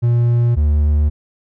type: tone pair in turn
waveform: triangle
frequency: 119.1 / 74.35 Hz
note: A#2 / D2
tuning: +38 / +22 cents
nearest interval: minor sixth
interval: 816 cents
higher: first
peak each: -9 dBFS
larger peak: neither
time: 0.02-0.56 / 0.56-1.1 s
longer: neither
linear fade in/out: 20 ms
effects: none